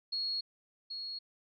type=tone with echo; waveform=sine; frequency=4315 Hz; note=C#8; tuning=47 cents flat; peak=-32 dBFS; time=0.12-0.41 s; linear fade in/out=10 ms; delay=780 ms; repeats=1; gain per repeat=-6 dB; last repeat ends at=1.19 s; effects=none